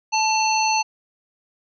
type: harmonic tone with a mistuned harmonic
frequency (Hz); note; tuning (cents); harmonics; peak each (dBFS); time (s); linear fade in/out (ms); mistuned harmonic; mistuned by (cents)
872; A5; -16; 1 / 3 / 5 / 7; -19 / -24 / -26 / -27; 0.12-0.83; 20; 3; +49
effects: none